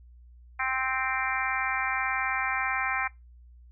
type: harmonic tone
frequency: 261.6 Hz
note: C4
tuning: in tune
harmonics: 3 / 4 / 5 / 6 / 7 / 8 / 9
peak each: -34 / -34 / -34 / -34 / -34 / -34 / -34 dBFS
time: 0.59-3.08 s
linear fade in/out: 10 ms
effects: noise-tail reverb RT60 0.2 s tail -21 dB re dry + added 60 Hz sine -49 dBFS peak until 3.71 s